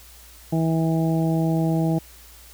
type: harmonic tone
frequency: 162.3 Hz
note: E3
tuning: 27 cents flat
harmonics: 1 / 2 / 3 / 4 / 5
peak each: -20 / -24 / -33 / -30 / -33 dBFS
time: 0.52-1.99 s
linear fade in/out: 10 ms
effects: added 59 Hz sine -48 dBFS peak until 2.53 s + white hiss -48 dBFS RMS until 2.53 s